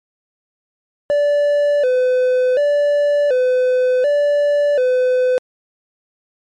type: tone with vibrato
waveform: triangle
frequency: 542 Hz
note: C#5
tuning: 39 cents flat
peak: -10 dBFS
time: 1.1-5.38 s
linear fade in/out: 0 ms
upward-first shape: square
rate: 0.68 Hz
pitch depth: 120 cents each way
effects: MP3 48 kbps